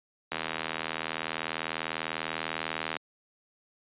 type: click train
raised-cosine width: 0.3 ms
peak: -14 dBFS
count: 213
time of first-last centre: 0.32-2.967 s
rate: 80.1 Hz
effects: high-pass 200 Hz 12 dB/octave + resampled to 8000 Hz